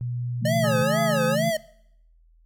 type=tone; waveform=sine; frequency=121.8 Hz; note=B2; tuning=24 cents flat; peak=-26 dBFS; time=0.01-0.82 s; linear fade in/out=0 ms
type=chord; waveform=sine; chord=A major; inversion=first; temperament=equal; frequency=138.59 / 164.81 / 220 Hz; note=C#3 / E3 / A3; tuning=0 / 0 / 0 cents; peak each=-29 / -28 / -28 dBFS; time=0.41-1.51 s; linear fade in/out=20 ms
type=tone with vibrato; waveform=square; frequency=587.3 Hz; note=D5; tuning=in tune; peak=-23 dBFS; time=0.45-1.57 s; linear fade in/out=5 ms; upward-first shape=sine; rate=2.2 Hz; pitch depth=250 cents each way
type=harmonic tone; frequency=420.7 Hz; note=G#4; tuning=22 cents sharp; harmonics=1 / 2 / 3 / 4; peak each=-39 / -34 / -30 / -35 dBFS; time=0.63-1.36 s; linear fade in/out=20 ms
effects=noise-tail reverb RT60 0.7 s tail -21 dB re dry + added 41 Hz sine -54 dBFS peak until 2.45 s